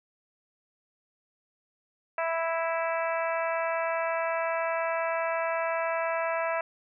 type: harmonic tone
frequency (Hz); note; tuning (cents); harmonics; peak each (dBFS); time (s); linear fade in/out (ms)
329.6; E4; 0; 2 / 3 / 4 / 5 / 6 / 7 / 8; -29 / -33 / -35 / -37 / -39 / -40 / -41; 2.18-6.61; 2
effects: none